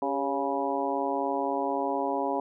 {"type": "harmonic tone with a mistuned harmonic", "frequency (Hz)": 139.3, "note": "C#3", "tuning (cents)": 9, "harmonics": [2, 3, 4, 5, 6, 7], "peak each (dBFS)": [-33, -33, -33, -33, -33, -33], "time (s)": [0.02, 2.4], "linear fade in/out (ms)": 2, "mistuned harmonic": 3, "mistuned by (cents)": -68, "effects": []}